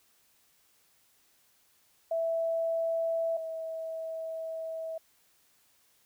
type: tone pair in turn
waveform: sine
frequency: 659.3 / 648.3 Hz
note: E5 / E5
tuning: 0 / -29 cents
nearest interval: unison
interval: 29 cents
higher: first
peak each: -27 / -34 dBFS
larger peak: first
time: 2.11-3.37 / 3.37-4.98 s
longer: second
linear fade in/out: 5 ms
effects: white hiss -67 dBFS RMS until 6.05 s